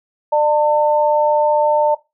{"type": "tone pair together", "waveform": "sine", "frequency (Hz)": [598.5, 899], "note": ["D5", "A5"], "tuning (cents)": [33, 37], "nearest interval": "perfect fifth", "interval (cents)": 704, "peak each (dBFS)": -14, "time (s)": [0.32, 1.95], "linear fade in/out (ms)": 10, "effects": ["noise-tail reverb RT60 0.2 s tail -17 dB re dry"]}